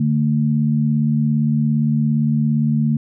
sine tone pair together, 146.83 / 224.3 Hz, D3 / A3, 0 / +34 cents, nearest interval perfect fifth, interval 734 cents, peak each -17 dBFS, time 0-2.97 s, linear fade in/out 5 ms, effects none

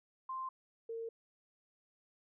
sine tone pair in turn, 1046.5 / 456.3 Hz, C6 / A#4, 0 / -37 cents, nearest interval octave + major second, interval 1437 cents, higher first, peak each -38 / -39 dBFS, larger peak first, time 0.29-0.49 / 0.89-1.09 s, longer neither, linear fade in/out 5 ms, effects none

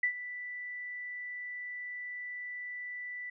sine tone with ADSR envelope, 1976 Hz, B6, in tune, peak -24 dBFS, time 0.03-3.3 s, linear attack 5 ms, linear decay 88 ms, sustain -14 dB, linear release 6 ms, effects none

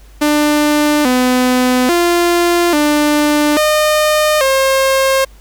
sawtooth tone with pitch steps, 297.7 / 252 / 346.6 / 297 / 610 / 535 Hz, D4 / B3 / F4 / D4 / D#5 / C5, +24 / +35 / -13 / +20 / -34 / +38 cents, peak -6 dBFS, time 0.21-5.25 s, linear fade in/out 10 ms, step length 840 ms, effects added 50 Hz sine -37 dBFS peak until 5.4 s + pink hiss -48 dBFS RMS until 5.4 s

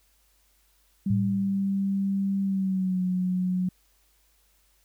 sine tone with pitch glide, 196 to 182.87 Hz, G3 to F#3, 0 to -20 cents, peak -23 dBFS, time 1.06-3.69 s, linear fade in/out 5 ms, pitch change -120 cents, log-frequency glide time 2.42-3.02 s
sine tone with exponential decay, 110 Hz, A2, in tune, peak -21 dBFS, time 1.1-1.84 s, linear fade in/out 5 ms, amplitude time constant 160 ms
effects added 50 Hz sine -66 dBFS peak until 4.84 s + white hiss -66 dBFS RMS until 4.84 s

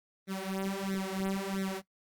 sawtooth tone with flanger, 192.9 Hz, G3, 28 cents flat, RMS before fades -34 dBFS, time 0.27-1.82 s, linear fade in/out 50 ms, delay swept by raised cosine 0.51 to 5.11 ms, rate 1.5 Hz, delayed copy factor +0.95, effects noise-tail reverb RT60 0.1 s tail -18 dB re dry + Opus 24 kbps

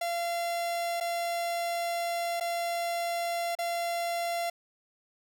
45% pulse tone with dropouts, 686 Hz, F5, 31 cents flat, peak -29 dBFS, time 0.01-4.5 s, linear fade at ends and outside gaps 5 ms, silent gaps 1.002-1.008 / 2.4-2.408 / 3.552-3.587 s, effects none

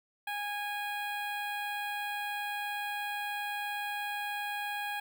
15% pulse tone with notch filter, 823 Hz, G#5, 16 cents flat, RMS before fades -36 dBFS, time 0.27-5 s, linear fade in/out 5 ms, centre 6400 Hz, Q 0.57, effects none

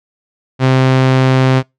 sawtooth tone, 130.81 Hz, C3, in tune, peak -4 dBFS, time 0.59-1.63 s, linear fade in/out 50 ms, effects noise-tail reverb RT60 0.2 s tail -25 dB re dry + low-pass 4000 Hz 12 dB/octave

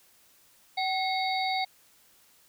harmonic tone with a mistuned harmonic, 760 Hz, F#5, 46 cents sharp, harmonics 1 / 3 / 5 / 6, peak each -28 / -33 / -35 / -36 dBFS, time 0.77-1.65 s, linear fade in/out 10 ms, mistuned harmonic 3, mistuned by -83 cents, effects white hiss -61 dBFS RMS until 2.48 s

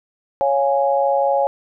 sine chord, Db major, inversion none, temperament equal, 554.4 / 698.5 / 830.6 Hz, Db5 / F5 / Ab5, 0 / 0 / 0 cents, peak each -17 / -22 / -19 dBFS, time 0.41-1.47 s, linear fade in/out 0 ms, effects none

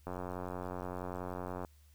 click train, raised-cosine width 1 ms, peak -26 dBFS, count 144, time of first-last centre 0.07-1.648 s, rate 90.6 Hz, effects added 74 Hz sine -59 dBFS peak until 1.94 s + white hiss -70 dBFS RMS until 1.94 s

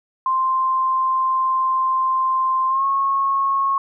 sine tone with pitch glide, 1046.5 to 1093.5 Hz, C6 to C#6, 0 to -24 cents, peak -16 dBFS, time 0.26-3.78 s, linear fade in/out 2 ms, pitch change +76 cents, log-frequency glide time 2.68-2.85 s, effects none

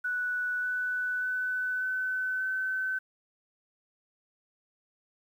sine tone with pitch steps, 1480 / 1491.2 / 1502.4 / 1513.7 / 1525.1 Hz, F#6 / F#6 / F#6 / F#6 / G6, 0 / +13 / +26 / +39 / -48 cents, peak -28 dBFS, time 0.04-2.99 s, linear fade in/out 10 ms, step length 590 ms, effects 10-bit

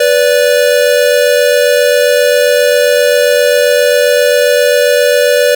square tone pair together, 493.9 / 581.4 Hz, B4 / D5, 0 / -18 cents, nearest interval minor third, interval 282 cents, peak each -10 dBFS, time 0-5.55 s, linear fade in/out 5 ms, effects none

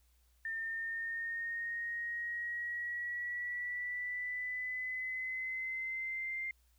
sine exponential sweep, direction up, 1803 to 2100 Hz, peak -36 dBFS, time 0.45-6.51 s, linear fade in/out 2 ms, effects added 60 Hz sine -67 dBFS peak until 6.78 s + white hiss -75 dBFS RMS until 6.78 s

